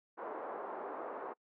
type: band-pass noise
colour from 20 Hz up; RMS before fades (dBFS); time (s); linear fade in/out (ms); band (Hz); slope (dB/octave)
pink; -43; 0.17-1.34; 20; 380 to 1200; 24
effects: noise-tail reverb RT60 0.1 s tail -26 dB re dry